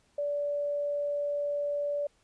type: tone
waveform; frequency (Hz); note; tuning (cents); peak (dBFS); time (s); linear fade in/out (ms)
sine; 579; D5; -25; -28; 0.18-2.07; 5
effects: pink hiss -68 dBFS RMS until 2.23 s + resampled to 22050 Hz